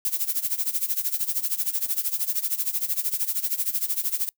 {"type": "noise with tremolo", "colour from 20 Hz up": "violet", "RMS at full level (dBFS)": -23, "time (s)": [0.05, 4.29], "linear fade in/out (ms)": 0, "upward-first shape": "sine", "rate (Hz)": 13, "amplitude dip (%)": 85, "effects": ["noise-tail reverb RT60 0.1 s tail -25 dB re dry"]}